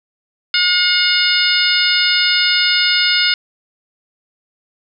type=harmonic tone; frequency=720 Hz; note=F#5; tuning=47 cents flat; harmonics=2 / 3 / 4 / 5 / 6 / 7; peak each=-19 / -19 / -19 / -19 / -19 / -19 dBFS; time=0.54-3.34 s; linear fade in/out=2 ms; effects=none